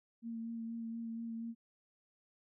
sine tone with vibrato, 229 Hz, A#3, 31 cents flat, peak -39 dBFS, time 0.22-1.55 s, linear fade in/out 50 ms, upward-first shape sine, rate 4.2 Hz, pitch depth 17 cents each way, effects none

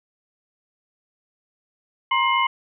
sine tone cluster, 950 / 1058 / 2121 / 2969 Hz, A#5 / C6 / C7 / F#7, +33 / +19 / +23 / +5 cents, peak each -24 / -20 / -23 / -27 dBFS, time 2.11-2.47 s, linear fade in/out 5 ms, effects none

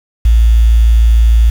sine tone with quantisation, 56.6 Hz, A1, 50 cents sharp, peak -4 dBFS, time 0.25-1.5 s, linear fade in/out 5 ms, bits 5, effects none

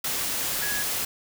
sine tone in noise, 1670 Hz, G#6, 9 cents sharp, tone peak -30 dBFS, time 0.62-0.83 s, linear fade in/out 5 ms, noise white, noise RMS -28 dBFS, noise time 0.04-1.05 s, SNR -5 dB, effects none

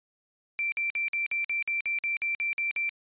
sine tone bursts, 2349 Hz, D7, in tune, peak -26 dBFS, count 13, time 0.59-2.892 s, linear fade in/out 0 ms, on 130 ms, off 51 ms, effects resampled to 8000 Hz

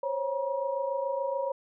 sine tone cluster, 526 / 553 / 956 Hz, C5 / C#5 / A#5, +9 / -4 / +43 cents, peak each -34 / -30 / -34 dBFS, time 0.03-1.52 s, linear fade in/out 5 ms, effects none

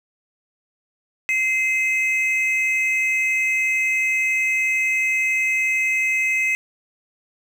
triangle tone pair together, 2075 / 2557 Hz, C7 / D#7, -15 / +47 cents, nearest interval major third, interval 362 cents, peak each -19 dBFS, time 1.29-6.55 s, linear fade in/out 0 ms, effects none

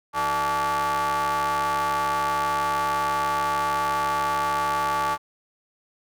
45% pulse ring-modulated tone, 139.1 Hz, C#3, 6 cents sharp, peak -19 dBFS, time 0.13-5.18 s, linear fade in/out 50 ms, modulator 1010 Hz, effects none

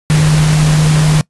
sine tone in noise, 153.5 Hz, D#3, 23 cents flat, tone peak -7 dBFS, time 0.1-1.21 s, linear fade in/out 0 ms, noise pink, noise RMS -18 dBFS, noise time 0.1-1.21 s, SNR +8 dB, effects noise-tail reverb RT60 0.1 s tail -21 dB re dry + resampled to 24000 Hz

